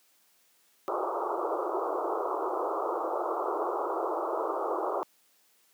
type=band-pass noise; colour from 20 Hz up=pink; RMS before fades=-31 dBFS; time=0.88-5.03 s; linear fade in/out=0 ms; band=330 to 1300 Hz; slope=96 dB/octave; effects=white hiss -66 dBFS RMS until 5.73 s + high-pass 200 Hz 12 dB/octave